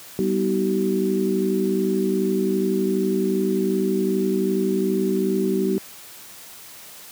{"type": "tone cluster", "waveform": "sine", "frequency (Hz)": [194.5, 246.3, 318.7, 381.3], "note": ["G3", "B3", "D#4", "G4"], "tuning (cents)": [-13, -5, 42, -48], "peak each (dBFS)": [-23, -27, -27, -22], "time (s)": [0.19, 5.78], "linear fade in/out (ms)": 0, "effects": ["white hiss -42 dBFS RMS until 7.11 s", "high-pass 80 Hz 12 dB/octave"]}